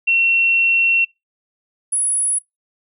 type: tone pair in turn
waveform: sine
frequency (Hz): 2720 / 10219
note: F7 / D#9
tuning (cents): -46 / +45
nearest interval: octave + major seventh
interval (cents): 2291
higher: second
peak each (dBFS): -12 / -15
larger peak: first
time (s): 0.07-1.05 / 1.92-2.39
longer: first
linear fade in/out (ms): 10
effects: noise-tail reverb RT60 0.2 s tail -22 dB re dry